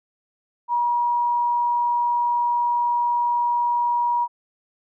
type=tone; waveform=sine; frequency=958 Hz; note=A#5; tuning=47 cents sharp; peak=-18 dBFS; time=0.68-4.28 s; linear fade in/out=50 ms; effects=none